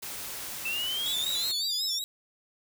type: noise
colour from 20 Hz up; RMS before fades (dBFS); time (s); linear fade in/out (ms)
white; -38; 0.02-1.52; 10
type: exponential sweep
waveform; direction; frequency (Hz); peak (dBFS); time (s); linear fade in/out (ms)
sine; up; 2637 to 5610; -29; 0.65-1.99; 5
type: tone with vibrato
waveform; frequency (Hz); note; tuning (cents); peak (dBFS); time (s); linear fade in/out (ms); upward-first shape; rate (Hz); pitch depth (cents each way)
sawtooth; 3649; A#7; -38; -29; 1.06-2.04; 0; sine; 5.4; 100
effects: none